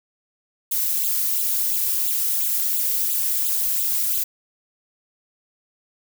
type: noise with flanger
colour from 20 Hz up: violet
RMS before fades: -22 dBFS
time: 0.71-4.24 s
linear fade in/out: 10 ms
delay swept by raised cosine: 0.26 to 2.46 ms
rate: 2.9 Hz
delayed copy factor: +1
effects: none